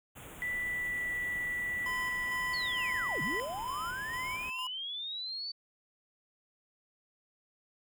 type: band-stop noise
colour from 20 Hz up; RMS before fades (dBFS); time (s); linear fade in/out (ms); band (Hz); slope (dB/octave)
pink; -48; 0.15-4.51; 20; 3500 to 6700; 96
type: tone with pitch glide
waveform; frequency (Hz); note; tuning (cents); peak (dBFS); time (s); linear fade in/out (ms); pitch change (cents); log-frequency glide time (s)
sine; 1975 to 1962.5; B6 to B6; 0 to -11; -32; 0.42-3.4; 0; -11; 0.59-1.12
type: tone with tremolo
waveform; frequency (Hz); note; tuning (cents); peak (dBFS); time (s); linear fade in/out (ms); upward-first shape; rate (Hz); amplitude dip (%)
square; 1018; C6; -48; -38; 1.86-4.67; 2; square; 2.2; 45
type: linear two-way sweep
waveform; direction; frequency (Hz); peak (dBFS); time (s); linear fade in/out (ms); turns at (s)
sine; down then up; 4568 to 129.6 to 4568; -36; 2.53-5.52; 10; 3.22
effects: none